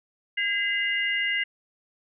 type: tone cluster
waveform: sine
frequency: 1630 / 2043 / 2826 Hz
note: G#6 / C7 / F7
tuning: -33 / -42 / +20 cents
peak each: -32 / -25 / -29 dBFS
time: 0.37-1.44 s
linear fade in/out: 10 ms
effects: none